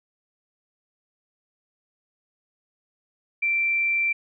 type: tone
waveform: sine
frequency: 2349 Hz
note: D7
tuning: in tune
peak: -20 dBFS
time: 3.42-4.13 s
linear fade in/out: 10 ms
effects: none

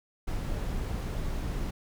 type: noise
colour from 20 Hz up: brown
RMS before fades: -32 dBFS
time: 0.27-1.71 s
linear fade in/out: 10 ms
effects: none

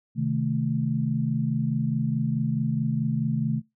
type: chord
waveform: sine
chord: A diminished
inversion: first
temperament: equal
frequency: 130.81 / 155.56 / 220 Hz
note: C3 / Eb3 / A3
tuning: 0 / 0 / 0 cents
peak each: -27 dBFS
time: 0.15-3.62 s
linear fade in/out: 50 ms
effects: noise-tail reverb RT60 0.2 s tail -24 dB re dry

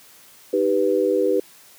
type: chord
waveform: sine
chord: Eb augmented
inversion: none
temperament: equal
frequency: 311.1 / 392 / 493.9 Hz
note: Eb4 / G4 / B4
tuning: 0 / 0 / 0 cents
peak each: -24 / -20 / -20 dBFS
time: 0.53-1.4 s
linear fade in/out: 5 ms
effects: white hiss -49 dBFS RMS until 1.78 s + high-pass 100 Hz 12 dB/octave

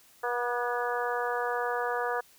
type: harmonic tone with a mistuned harmonic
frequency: 241.9 Hz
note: B3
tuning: 36 cents flat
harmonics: 2 / 3 / 4 / 5 / 6 / 7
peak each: -32 / -34 / -35 / -36 / -37 / -37 dBFS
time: 0.23-2.21 s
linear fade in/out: 10 ms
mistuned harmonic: 6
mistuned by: +23 cents
effects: white hiss -59 dBFS RMS until 2.38 s

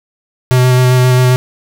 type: tone with vibrato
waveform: square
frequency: 126.6 Hz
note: B2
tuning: 43 cents sharp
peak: -7 dBFS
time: 0.51-1.36 s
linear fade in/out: 0 ms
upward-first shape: square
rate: 7.5 Hz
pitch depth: 10 cents each way
effects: none

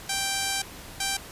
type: tone bursts at uneven times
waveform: 5% pulse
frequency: 784 Hz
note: G5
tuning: in tune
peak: -14 dBFS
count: 2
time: 0.09-0.62 / 1-1.17 s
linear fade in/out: 5 ms
effects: pink hiss -43 dBFS RMS until 1.31 s + resampled to 32000 Hz

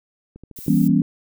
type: click train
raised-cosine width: 3 ms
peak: -27 dBFS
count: 8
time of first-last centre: 0.36-0.894 s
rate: 13.1 Hz
type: noise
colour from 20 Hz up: violet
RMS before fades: -37 dBFS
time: 0.56-0.88 s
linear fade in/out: 5 ms
type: chord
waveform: sine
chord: E diminished seventh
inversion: none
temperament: equal with one note detuned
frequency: 164.81 / 196 / 239.2 / 277.2 Hz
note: E3 / G3 / Bb3 / Db4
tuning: 0 / 0 / +45 / 0 cents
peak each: -19 dBFS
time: 0.68-1.02 s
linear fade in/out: 2 ms
effects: none

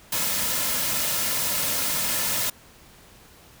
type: noise with comb filter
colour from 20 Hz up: white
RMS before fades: -25 dBFS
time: 0.12-2.5 s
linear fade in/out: 5 ms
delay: 2.6 ms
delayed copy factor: -0.5
effects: pink hiss -51 dBFS RMS until 3.6 s

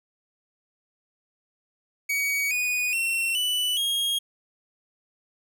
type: tone with pitch steps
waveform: 45% pulse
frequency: 2255 / 2473 / 2713 / 2975 / 3264 Hz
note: C#7 / D#7 / E7 / F#7 / G#7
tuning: +29 / -11 / +49 / +9 / -31 cents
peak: -23 dBFS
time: 2.09-4.19 s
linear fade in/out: 10 ms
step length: 420 ms
effects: none

